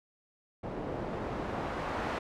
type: noise with low-pass filter sweep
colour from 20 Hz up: white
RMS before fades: -36 dBFS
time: 0.63-2.19 s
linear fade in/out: 10 ms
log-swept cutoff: 500 to 1200 Hz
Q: 0.78
effects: none